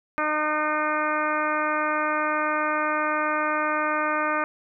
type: harmonic tone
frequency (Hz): 304.6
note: D#4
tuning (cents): -37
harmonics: 1 / 2 / 3 / 4 / 5 / 6 / 7 / 8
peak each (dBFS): -32 / -29 / -31 / -26 / -29 / -35 / -35 / -36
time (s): 0.18-4.44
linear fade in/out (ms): 0
effects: none